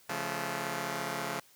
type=chord; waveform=5% pulse; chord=Db augmented; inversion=none; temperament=just; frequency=138.59 / 173.24 / 216.5 Hz; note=Db3 / F3 / A3; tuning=0 / -14 / -28 cents; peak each=-27 dBFS; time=0.09-1.4 s; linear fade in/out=5 ms; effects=white hiss -61 dBFS RMS until 1.55 s + high-pass 80 Hz 12 dB/octave